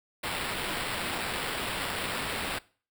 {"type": "noise with sample-and-hold", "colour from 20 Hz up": "white", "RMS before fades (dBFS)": -33, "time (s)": [0.23, 2.59], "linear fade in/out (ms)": 10, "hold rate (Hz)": 6300, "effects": ["noise-tail reverb RT60 0.4 s tail -21 dB re dry"]}